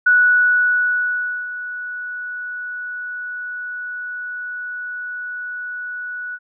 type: tone with ADSR envelope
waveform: sine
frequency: 1473 Hz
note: F#6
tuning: 8 cents flat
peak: -9 dBFS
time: 0.06-6.39 s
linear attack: 9 ms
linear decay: 1400 ms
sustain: -16 dB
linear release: 50 ms
effects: none